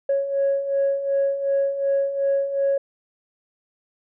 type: beating tone pair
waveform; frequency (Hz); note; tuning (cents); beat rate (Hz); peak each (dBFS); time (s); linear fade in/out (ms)
sine; 551 / 553.7; C#5 / C#5; -11 / -2; 2.7; -25 / -19; 0.09-2.78; 5
effects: tanh soft clip ceiling -14 dBFS